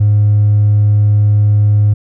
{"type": "tone with hard clipping", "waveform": "sine", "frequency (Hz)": 104.1, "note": "G#2", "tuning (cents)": 5, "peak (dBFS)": -7, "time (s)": [0, 1.94], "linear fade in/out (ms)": 10, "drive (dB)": 1, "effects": []}